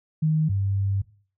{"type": "tone pair in turn", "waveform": "sine", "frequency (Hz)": [156.2, 98.4], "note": ["D#3", "G2"], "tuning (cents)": [7, 7], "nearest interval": "minor sixth", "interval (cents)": 800, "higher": "first", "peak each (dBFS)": [-18, -21], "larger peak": "first", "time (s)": [[0.22, 0.49], [0.49, 1.02]], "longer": "second", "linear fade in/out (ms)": 10, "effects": ["noise-tail reverb RT60 0.4 s tail -17 dB re dry"]}